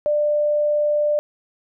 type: tone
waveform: sine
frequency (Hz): 594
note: D5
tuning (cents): +20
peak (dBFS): -16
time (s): 0.06-1.19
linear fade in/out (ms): 0
effects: none